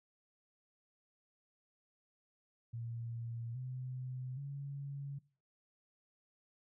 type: tone with pitch steps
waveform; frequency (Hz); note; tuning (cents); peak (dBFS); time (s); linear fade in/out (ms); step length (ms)
sine; 116.54 / 127.82 / 140.2; A#2 / C3 / C#3; 0 / -40 / +20; -40; 2.73-5.19; 10; 820
effects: noise-tail reverb RT60 0.4 s tail -21 dB re dry